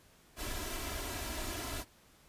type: noise with comb filter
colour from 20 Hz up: pink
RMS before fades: -39 dBFS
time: 0.36-1.85 s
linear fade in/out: 50 ms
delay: 3 ms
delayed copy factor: +0.7
effects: pink hiss -63 dBFS RMS until 2.28 s + resampled to 32000 Hz